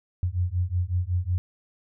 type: beating tone pair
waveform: sine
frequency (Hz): 87 / 92.4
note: F2 / F#2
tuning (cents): -6 / -2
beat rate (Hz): 5.4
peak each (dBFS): -26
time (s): 0.23-1.38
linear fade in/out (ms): 0
effects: none